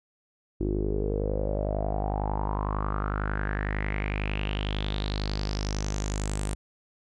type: tone with low-pass filter sweep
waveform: sawtooth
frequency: 51 Hz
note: G#1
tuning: 31 cents flat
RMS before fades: -29 dBFS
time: 0.6-6.55 s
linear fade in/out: 10 ms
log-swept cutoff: 340 to 8900 Hz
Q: 6.4
effects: none